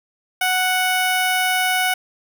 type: tone with notch filter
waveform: 10% pulse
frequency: 740 Hz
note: F#5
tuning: in tune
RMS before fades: -19 dBFS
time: 0.41-1.94 s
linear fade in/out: 5 ms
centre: 4200 Hz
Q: 1.7
effects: none